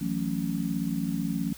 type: chord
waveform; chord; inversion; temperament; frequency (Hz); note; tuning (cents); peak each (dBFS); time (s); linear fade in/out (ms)
sine; F# minor seventh; third; just; 166.5 / 185 / 222 / 277.5; E3 / F#3 / A3 / C#4; +18 / 0 / +16 / +2; -32; 0.01-1.53; 5
effects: added 60 Hz sine -50 dBFS peak until 1.57 s + white hiss -48 dBFS RMS until 1.57 s